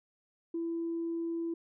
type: tone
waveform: sine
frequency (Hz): 333.9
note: E4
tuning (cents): +22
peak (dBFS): -31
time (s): 0.54-1.54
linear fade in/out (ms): 5
effects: tanh soft clip ceiling -27 dBFS